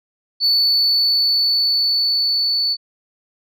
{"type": "tone with level ramp", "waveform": "sine", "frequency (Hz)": 4471, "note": "C#8", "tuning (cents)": 14, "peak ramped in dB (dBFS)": [-10, -15], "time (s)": [0.4, 2.77], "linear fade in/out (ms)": 50, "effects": ["tanh soft clip ceiling -11 dBFS"]}